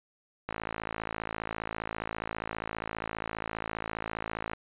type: click train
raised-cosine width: 0.5 ms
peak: -18 dBFS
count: 223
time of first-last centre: 0.49-4.534 s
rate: 54.9 Hz
effects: resampled to 8000 Hz